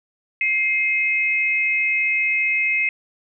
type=tone pair together; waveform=sine; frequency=2113 / 2548 Hz; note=C7 / D#7; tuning=+16 / +41 cents; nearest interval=minor third; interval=325 cents; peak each=-20 dBFS; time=0.41-2.89 s; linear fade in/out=2 ms; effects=none